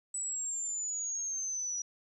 sine exponential sweep, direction down, 7940 to 5810 Hz, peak -33 dBFS, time 0.14-1.82 s, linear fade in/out 5 ms, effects none

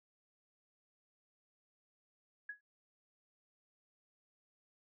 sine tone with exponential decay, 1675 Hz, G#6, 14 cents sharp, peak -38 dBFS, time 2.49-2.61 s, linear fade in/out 5 ms, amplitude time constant 24 ms, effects none

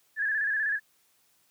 sine tone with vibrato, 1700 Hz, G#6, 40 cents sharp, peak -25 dBFS, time 0.16-0.8 s, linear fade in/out 50 ms, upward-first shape square, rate 16 Hz, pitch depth 53 cents each way, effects white hiss -67 dBFS RMS until 1.5 s + high-pass 80 Hz 12 dB/octave

